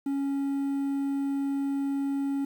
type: tone with quantisation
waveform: triangle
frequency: 277.2 Hz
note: C#4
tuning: in tune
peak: -24 dBFS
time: 0.06-2.45 s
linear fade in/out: 5 ms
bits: 9
effects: none